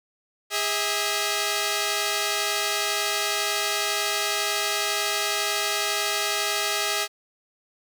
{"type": "tone pair together", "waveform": "5% pulse", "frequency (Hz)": [410, 646], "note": ["G#4", "E5"], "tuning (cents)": [-22, -35], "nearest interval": "minor sixth", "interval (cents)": 787, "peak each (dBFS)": -15, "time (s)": [0.5, 7.08], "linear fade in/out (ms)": 50, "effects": []}